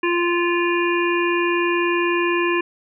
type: harmonic tone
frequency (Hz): 347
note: F4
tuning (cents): -11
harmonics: 1 / 3 / 5 / 7 / 8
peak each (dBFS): -19 / -24 / -26 / -26 / -30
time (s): 0.03-2.61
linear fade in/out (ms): 5
effects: none